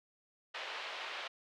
white band-pass noise, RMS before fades -43 dBFS, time 0.54-1.28 s, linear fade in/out 10 ms, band 470 to 3500 Hz, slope 24 dB/octave, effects none

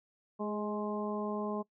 harmonic tone with a mistuned harmonic, 210.1 Hz, G#3, 20 cents sharp, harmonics 1 / 2 / 3 / 4 / 5, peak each -36 / -38 / -41 / -44 / -42 dBFS, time 0.39-1.63 s, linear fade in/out 20 ms, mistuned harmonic 2, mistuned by -18 cents, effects noise-tail reverb RT60 0.1 s tail -22 dB re dry

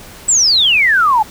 sine exponential sweep, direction down, 8000 to 825 Hz, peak -8 dBFS, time 0.28-1.23 s, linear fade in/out 10 ms, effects pink hiss -36 dBFS RMS until 1.3 s

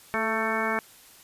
harmonic tone with a mistuned harmonic, 222.2 Hz, A3, 17 cents sharp, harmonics 1 / 2 / 3 / 4 / 5 / 6 / 7 / 8 / 10, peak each -33 / -33 / -33 / -33 / -33 / -33 / -33 / -33 / -33 dBFS, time 0.14-0.79 s, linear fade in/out 0 ms, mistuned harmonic 2, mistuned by -30 cents, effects white hiss -52 dBFS RMS until 1.23 s + resampled to 32000 Hz

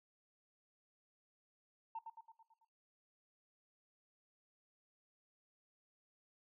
sine tone with echo, 904 Hz, A5, 47 cents sharp, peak -40 dBFS, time 1.95-1.99 s, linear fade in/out 5 ms, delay 110 ms, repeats 6, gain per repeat -5 dB, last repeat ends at 2.65 s, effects noise-tail reverb RT60 0.6 s tail -22 dB re dry + tanh soft clip ceiling -37 dBFS

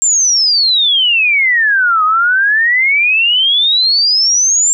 sine exponential two-way sweep, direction down then up, 7459 to 1236 to 7459 Hz, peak -8 dBFS, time 0.02-4.73 s, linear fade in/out 0 ms, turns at 2.04 s, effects none

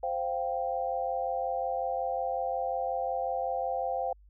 sine chord, C suspended fourth, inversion none, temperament equal, 523.3 / 698.5 / 784 Hz, C5 / F5 / G5, 0 / 0 / 0 cents, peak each -33 dBFS, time 0.03-4.13 s, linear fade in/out 5 ms, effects added 50 Hz sine -54 dBFS peak until 4.29 s

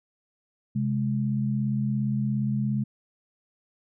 sine tone pair together, 131.75 / 209 Hz, C3 / G#3, +12 / +11 cents, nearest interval minor sixth, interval 799 cents, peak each -26 / -26 dBFS, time 0.75-2.84 s, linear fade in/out 10 ms, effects none

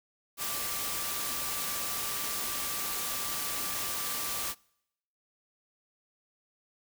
sine tone in noise, 1172 Hz, D6, 4 cents flat, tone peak -43 dBFS, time 0.37-4.55 s, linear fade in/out 50 ms, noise white, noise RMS -34 dBFS, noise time 0.37-4.55 s, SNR -12 dB, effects noise-tail reverb RT60 0.8 s tail -26 dB re dry

